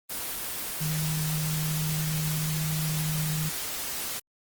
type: tone in noise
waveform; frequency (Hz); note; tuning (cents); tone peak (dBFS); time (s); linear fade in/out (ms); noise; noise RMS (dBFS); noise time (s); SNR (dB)
sine; 155.56; D#3; 0; -27; 0.8-3.5; 20; white; -33; 0.09-4.2; +3
effects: Opus 24 kbps